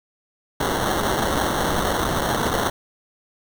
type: noise with sample-and-hold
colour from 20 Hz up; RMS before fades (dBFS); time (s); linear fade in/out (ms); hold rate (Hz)
violet; -22; 0.6-2.7; 5; 2450
effects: none